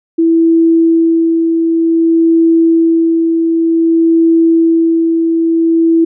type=tone with tremolo; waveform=sine; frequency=329.6 Hz; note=E4; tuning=in tune; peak=-5 dBFS; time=0.18-6.05 s; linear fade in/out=10 ms; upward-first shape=sine; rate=0.54 Hz; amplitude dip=35%; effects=none